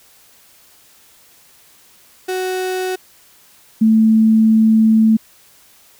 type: tone pair in turn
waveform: 35% pulse / sine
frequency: 371.1 / 220.7 Hz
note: F#4 / A3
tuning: +5 / +5 cents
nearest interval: major sixth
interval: 900 cents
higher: first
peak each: -17 / -8 dBFS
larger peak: second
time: 2.28-2.96 / 3.81-5.17 s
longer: second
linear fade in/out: 10 ms
effects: white hiss -49 dBFS RMS until 5.99 s